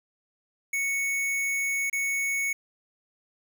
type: tone with dropouts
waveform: square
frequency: 2217 Hz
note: C#7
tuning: in tune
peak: -26 dBFS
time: 0.73-2.53 s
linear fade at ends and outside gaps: 5 ms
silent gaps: 1.899-1.928 s
effects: 9-bit